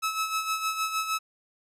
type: tone with tremolo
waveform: sawtooth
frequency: 1297 Hz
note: E6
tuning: 28 cents flat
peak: -21 dBFS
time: 0.02-1.19 s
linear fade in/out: 20 ms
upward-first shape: sine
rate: 6.5 Hz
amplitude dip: 60%
effects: resampled to 32000 Hz